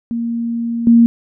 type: tone with level steps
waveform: sine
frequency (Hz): 233.1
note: A#3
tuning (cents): 0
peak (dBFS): -17 / -5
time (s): 0.11-1.06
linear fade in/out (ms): 0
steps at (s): 0.87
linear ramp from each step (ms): 2
effects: none